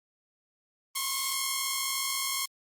5% pulse tone pair together, 1046.5 / 1087.3 Hz, C6 / C#6, 0 / -34 cents, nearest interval minor second, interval 66 cents, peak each -22 / -18 dBFS, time 0.95-2.46 s, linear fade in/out 10 ms, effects Opus 24 kbps

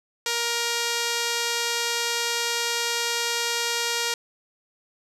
5% pulse tone with low-pass filter, 470 Hz, A#4, 14 cents sharp, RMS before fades -26 dBFS, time 0.26-4.14 s, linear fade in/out 2 ms, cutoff 9500 Hz, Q 3.1, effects none

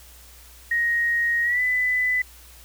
sine tone with pitch glide, 1876 to 1999.1 Hz, A#6 to B6, +11 to +21 cents, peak -19 dBFS, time 0.71-2.22 s, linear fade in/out 5 ms, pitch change +110 cents, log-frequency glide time 1.43-1.61 s, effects added 60 Hz sine -48 dBFS peak until 2.64 s + white hiss -49 dBFS RMS until 2.64 s

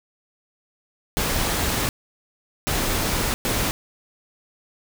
pink noise bursts at uneven times, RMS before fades -23 dBFS, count 3, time 1.17-1.89 / 2.67-3.34 / 3.45-3.71 s, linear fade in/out 0 ms, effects none

